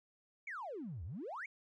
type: exponential two-way sweep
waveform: triangle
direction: down then up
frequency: 2349 to 73.42 to 2349 Hz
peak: -38 dBFS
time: 0.47-1.46 s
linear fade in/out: 5 ms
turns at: 1.04 s
effects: tanh soft clip ceiling -39 dBFS + resampled to 22050 Hz